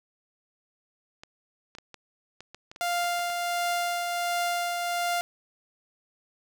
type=clicks; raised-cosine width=0.2 ms; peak=-26 dBFS; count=11; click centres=1.235 / 1.751 / 1.785 / 1.943 / 2.406 / 2.546 / 2.715 / 2.761 / 3.043 / 3.193 / 3.301 s
type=tone with tremolo; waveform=sawtooth; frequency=698.5 Hz; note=F5; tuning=in tune; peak=-21 dBFS; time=2.81-5.21 s; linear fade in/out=0 ms; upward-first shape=triangle; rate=1.4 Hz; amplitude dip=35%
effects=none